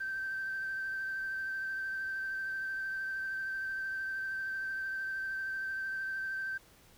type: tone with vibrato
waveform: sine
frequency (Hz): 1557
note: G6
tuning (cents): -12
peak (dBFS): -33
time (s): 0-6.58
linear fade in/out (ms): 10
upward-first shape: triangle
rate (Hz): 13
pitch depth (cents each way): 19
effects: tanh soft clip ceiling -30 dBFS + pink hiss -61 dBFS RMS until 6.97 s